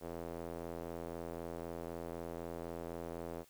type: tone with band-pass filter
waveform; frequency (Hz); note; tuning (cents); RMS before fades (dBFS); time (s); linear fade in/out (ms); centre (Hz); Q
square; 41.98; E1; +32; -44; 0-3.45; 50; 510; 1.4
effects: white hiss -66 dBFS RMS until 3.49 s